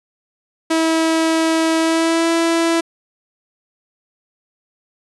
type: tone with pitch glide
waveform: sawtooth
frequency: 324 to 332.3 Hz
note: E4 to E4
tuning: -30 to +14 cents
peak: -10 dBFS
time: 0.7-2.81 s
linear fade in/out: 10 ms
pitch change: +44 cents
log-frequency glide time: 1.79-2.31 s
effects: resampled to 24000 Hz